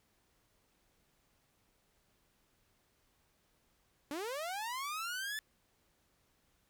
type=linear sweep; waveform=sawtooth; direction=up; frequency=273.2 to 1760 Hz; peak=-34 dBFS; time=4.11-5.39 s; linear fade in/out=0 ms; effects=pink hiss -74 dBFS RMS until 6.69 s